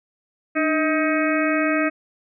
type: harmonic tone with a mistuned harmonic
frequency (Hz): 316.1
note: D#4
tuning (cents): +27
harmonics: 1 / 2 / 4 / 5 / 6 / 7 / 8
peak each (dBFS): -21 / -24 / -27 / -28 / -29 / -29 / -30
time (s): 0.55-1.9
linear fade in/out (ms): 20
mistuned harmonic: 1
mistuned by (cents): -76
effects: none